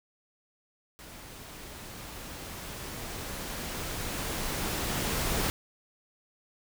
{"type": "noise with level ramp", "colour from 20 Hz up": "pink", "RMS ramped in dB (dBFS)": [-47, -29], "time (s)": [0.99, 5.5], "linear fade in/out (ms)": 0, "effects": []}